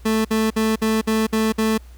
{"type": "tone bursts", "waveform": "30% pulse", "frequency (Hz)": 220, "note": "A3", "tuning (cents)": 0, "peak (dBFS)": -14, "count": 7, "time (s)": [0.05, 1.78], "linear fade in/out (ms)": 10, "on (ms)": 200, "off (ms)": 55, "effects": ["added 60 Hz sine -39 dBFS peak until 1.97 s", "pink hiss -54 dBFS RMS until 1.97 s"]}